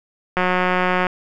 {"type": "click train", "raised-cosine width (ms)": 0.5, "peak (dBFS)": -4, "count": 128, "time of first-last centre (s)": [0.37, 1.068], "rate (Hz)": 182, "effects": []}